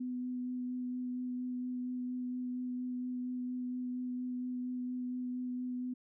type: tone with vibrato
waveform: sine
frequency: 250 Hz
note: B3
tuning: 21 cents sharp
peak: -35 dBFS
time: 0-5.94 s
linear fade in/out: 10 ms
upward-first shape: sine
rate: 4.3 Hz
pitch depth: 10 cents each way
effects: none